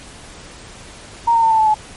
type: tone with pitch steps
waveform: sine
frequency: 932.3 / 916.8 / 901.6 / 886.6 / 871.9 / 857.4 Hz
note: A#5 / A#5 / A5 / A5 / A5 / A5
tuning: 0 / -29 / +42 / +13 / -16 / -45 cents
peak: -10 dBFS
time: 1.27-1.744 s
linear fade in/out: 10 ms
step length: 79 ms
effects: pink hiss -38 dBFS RMS until 1.96 s + MP3 48 kbps